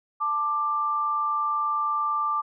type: tone pair together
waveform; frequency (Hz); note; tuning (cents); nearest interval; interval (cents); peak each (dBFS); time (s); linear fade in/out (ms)
sine; 880 / 1181.9; A5 / D6; 0 / +11; perfect fourth; 511; -32 / -23; 0.2-2.42; 20
effects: none